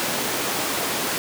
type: high-pass noise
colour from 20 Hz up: pink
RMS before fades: -25 dBFS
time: 0-1.18 s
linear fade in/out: 0 ms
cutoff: 250 Hz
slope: 12 dB/octave
effects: none